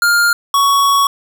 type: tone pair in turn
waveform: square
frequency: 1406 / 1117.2 Hz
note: F6 / C#6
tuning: +11 / +13 cents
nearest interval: major third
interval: 398 cents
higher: first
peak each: -10 dBFS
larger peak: neither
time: 0.02-0.33 / 0.54-1.07 s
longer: second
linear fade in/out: 2 ms
effects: 7-bit